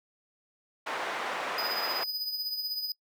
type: band-pass noise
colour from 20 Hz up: white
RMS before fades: -34 dBFS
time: 0.86-2.04 s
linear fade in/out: 10 ms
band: 480 to 1500 Hz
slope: 12 dB/octave
type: tone with tremolo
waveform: square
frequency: 4978 Hz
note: D#8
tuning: in tune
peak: -29 dBFS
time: 1.58-2.92 s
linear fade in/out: 2 ms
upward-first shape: triangle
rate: 16 Hz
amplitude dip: 60%
effects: noise-tail reverb RT60 0.1 s tail -25 dB re dry